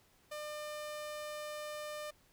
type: tone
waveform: sawtooth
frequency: 600 Hz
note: D5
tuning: 37 cents sharp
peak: -37 dBFS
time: 0.31-2.11 s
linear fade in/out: 10 ms
effects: pink hiss -68 dBFS RMS until 2.32 s